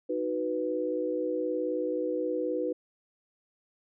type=chord; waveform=sine; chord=B major; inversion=first; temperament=equal; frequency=311.1 / 370 / 493.9 Hz; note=D#4 / F#4 / B4; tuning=0 / 0 / 0 cents; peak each=-33 / -34 / -30 dBFS; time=0.09-2.73 s; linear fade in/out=10 ms; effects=none